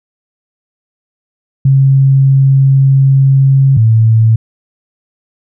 sine tone pair in turn, 135.6 / 111.92 Hz, C#3 / A2, -38 / +30 cents, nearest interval minor third, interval 332 cents, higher first, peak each -4 dBFS, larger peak neither, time 1.65-3.77 / 3.77-4.36 s, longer first, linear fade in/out 5 ms, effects none

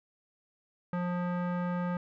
square tone with low-pass filter, 177.2 Hz, F3, 25 cents sharp, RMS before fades -32 dBFS, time 0.93-1.97 s, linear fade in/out 2 ms, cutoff 1400 Hz, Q 1.7, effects none

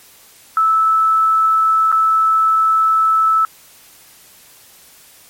sine tone with dropouts, 1310 Hz, E6, 11 cents flat, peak -10 dBFS, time 0.57-3.45 s, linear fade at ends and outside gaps 1 ms, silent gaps 1.917-1.925 s, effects white hiss -45 dBFS RMS until 5.29 s + MP3 64 kbps

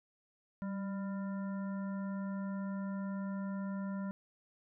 harmonic tone with a mistuned harmonic, 199 Hz, G3, 26 cents sharp, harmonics 1 / 3 / 5 / 7 / 9, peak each -36 / -49 / -51 / -53 / -60 dBFS, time 0.62-4.11 s, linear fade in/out 0 ms, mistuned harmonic 1, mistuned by -44 cents, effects none

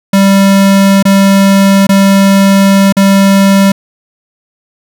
square tone with dropouts, 196 Hz, G3, in tune, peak -4 dBFS, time 0.13-3.72 s, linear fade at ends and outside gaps 5 ms, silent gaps 1.027-1.052 / 1.869-1.891 / 2.925-2.967 s, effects none

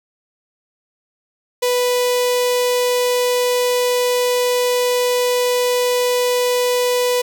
sawtooth tone with notch filter, 493.9 Hz, B4, in tune, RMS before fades -17 dBFS, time 1.62-7.22 s, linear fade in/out 10 ms, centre 1400 Hz, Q 1.2, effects none

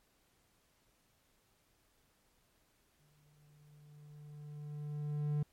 triangle tone with exponential growth, 148.2 Hz, D3, 16 cents sharp, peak -28 dBFS, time 2.99-5.43 s, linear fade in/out 5 ms, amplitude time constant 530 ms, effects pink hiss -73 dBFS RMS until 5.52 s + MP3 64 kbps

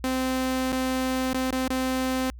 sawtooth tone with dropouts, 259.1 Hz, C4, 17 cents flat, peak -20 dBFS, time 0.04-2.3 s, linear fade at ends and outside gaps 0 ms, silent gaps 0.721-0.728 / 1.331-1.345 / 1.506-1.527 / 1.678-1.704 s, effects added 60 Hz sine -39 dBFS peak until 2.39 s

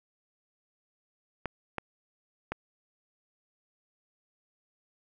clicks, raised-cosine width 0.5 ms, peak -17 dBFS, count 3, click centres 1.457 / 1.783 / 2.52 s, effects none

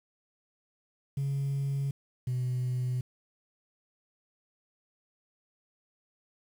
sine tone pair in turn, 138.59 / 125.93 Hz, C#3 / B2, 0 / +34 cents, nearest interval major second, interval 166 cents, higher first, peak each -26 dBFS, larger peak neither, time 1.17-1.91 / 2.27-3.01 s, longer neither, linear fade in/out 5 ms, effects tanh soft clip ceiling -26 dBFS + 9-bit

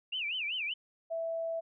sine tone with vibrato, 2663 Hz, E7, 17 cents sharp, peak -32 dBFS, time 0.12-0.74 s, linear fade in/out 10 ms, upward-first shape sine, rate 5.2 Hz, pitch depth 250 cents each way
sine tone, 659.3 Hz, E5, in tune, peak -32 dBFS, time 1.1-1.61 s, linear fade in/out 20 ms
effects none

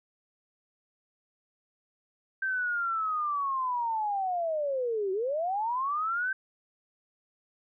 sine linear two-way sweep, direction down then up, 1568 to 369 to 1568 Hz, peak -27 dBFS, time 2.42-6.33 s, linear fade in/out 5 ms, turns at 5.12 s, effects none

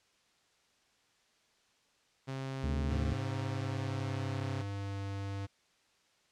sawtooth tone, 133.7 Hz, C3, 38 cents sharp, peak -33 dBFS, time 2.27-4.63 s, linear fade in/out 20 ms
harmonic tone, 73.42 Hz, D2, in tune, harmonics 1 / 2 / 3 / 4 / 5 / 6, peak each -32 / -44 / -39 / -47 / -55 / -50 dBFS, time 2.63-3.14 s, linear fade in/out 10 ms
square tone with pitch glide, 103.83 to 98.91 Hz, G#2 to G2, 0 to +16 cents, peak -37 dBFS, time 2.89-5.47 s, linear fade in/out 20 ms, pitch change -84 cents, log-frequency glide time 3.52-4.98 s
effects white hiss -70 dBFS RMS until 6.31 s + low-pass 6000 Hz 12 dB/octave

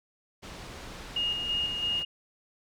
pink low-pass noise, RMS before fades -43 dBFS, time 0.42-2.04 s, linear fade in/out 20 ms, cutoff 6000 Hz, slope 12 dB/octave
sine tone with tremolo, 2851 Hz, F7, 35 cents sharp, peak -26 dBFS, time 1.16-2.05 s, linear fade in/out 5 ms, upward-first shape square, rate 3 Hz, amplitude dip 40%
effects none

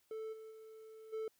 triangle tone with level steps, 440 Hz, A4, in tune, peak -39 / -47 / -50 / -36 dBFS, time 0.11-1.28 s, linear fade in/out 2 ms, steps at 0.32 / 0.5 / 1.12 s, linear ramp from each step 20 ms, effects white hiss -75 dBFS RMS until 1.39 s

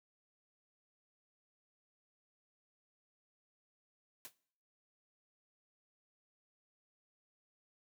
white noise with exponential decay, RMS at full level -44 dBFS, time 4.25-4.34 s, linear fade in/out 0 ms, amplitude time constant 18 ms, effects noise-tail reverb RT60 0.6 s tail -21 dB re dry + high-pass 150 Hz 12 dB/octave

